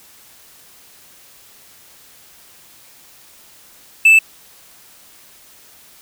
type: tone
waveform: triangle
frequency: 2637 Hz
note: E7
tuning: in tune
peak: -4 dBFS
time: 4.05-4.19 s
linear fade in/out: 5 ms
effects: white hiss -46 dBFS RMS until 6.01 s